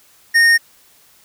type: tone with hard clipping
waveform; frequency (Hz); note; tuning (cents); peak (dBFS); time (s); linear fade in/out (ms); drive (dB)
sine; 1845; A#6; -18; -10; 0.34-0.58; 20; 10
effects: white hiss -51 dBFS RMS until 1.24 s